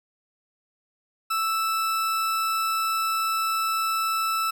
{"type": "tone", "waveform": "40% pulse", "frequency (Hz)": 1318.5, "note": "E6", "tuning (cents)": 0, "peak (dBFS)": -22, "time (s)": [1.3, 4.51], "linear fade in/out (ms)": 10, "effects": []}